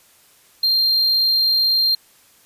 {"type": "tone", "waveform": "triangle", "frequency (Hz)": 4186, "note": "C8", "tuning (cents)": 0, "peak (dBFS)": -13, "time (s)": [0.63, 1.95], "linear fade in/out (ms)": 5, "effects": ["white hiss -53 dBFS RMS until 2.45 s", "resampled to 32000 Hz"]}